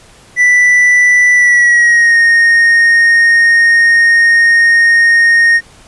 triangle tone with pitch glide, 1975.5 to 1853.9 Hz, B6 to A#6, 0 to -10 cents, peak -3 dBFS, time 0.36-5.61 s, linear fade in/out 50 ms, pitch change -110 cents, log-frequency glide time 1.34-2.17 s, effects pink hiss -41 dBFS RMS until 5.87 s + resampled to 24000 Hz

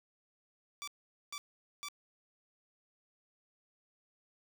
10% pulse tone bursts, 1160 Hz, D6, 22 cents flat, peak -32 dBFS, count 3, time 0.82-1.885 s, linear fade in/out 0 ms, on 55 ms, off 450 ms, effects none

